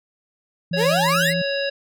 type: tone with vibrato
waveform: sine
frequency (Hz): 168.2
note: E3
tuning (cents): +35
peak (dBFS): -23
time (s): 0.71-1.42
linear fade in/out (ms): 5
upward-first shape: sine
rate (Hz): 4.8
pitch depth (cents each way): 30
type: harmonic tone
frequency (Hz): 556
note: C#5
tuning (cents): +5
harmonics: 1 / 3 / 5 / 7 / 9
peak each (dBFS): -23 / -28 / -30 / -31 / -33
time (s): 0.73-1.7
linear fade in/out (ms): 10
type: exponential sweep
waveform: 35% pulse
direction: up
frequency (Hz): 388.8 to 2214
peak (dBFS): -17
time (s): 0.76-1.34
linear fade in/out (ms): 50
effects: none